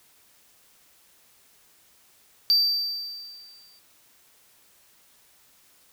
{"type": "tone with exponential decay", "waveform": "triangle", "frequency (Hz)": 4657, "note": "D8", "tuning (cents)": -15, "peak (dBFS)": -14, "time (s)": [2.5, 3.79], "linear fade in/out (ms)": 0, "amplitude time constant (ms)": 280, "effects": ["white hiss -59 dBFS RMS until 5.92 s"]}